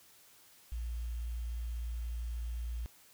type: tone with quantisation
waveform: sine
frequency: 58.27 Hz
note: A#1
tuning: in tune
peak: -35 dBFS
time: 0.72-2.86 s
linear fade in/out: 0 ms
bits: 10
effects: white hiss -61 dBFS RMS until 3.13 s